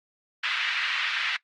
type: band-pass noise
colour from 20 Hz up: pink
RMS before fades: -28 dBFS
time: 0.43-1.37 s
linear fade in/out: 10 ms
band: 1500 to 3400 Hz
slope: 24 dB/octave
effects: noise-tail reverb RT60 0.1 s tail -20 dB re dry + Opus 32 kbps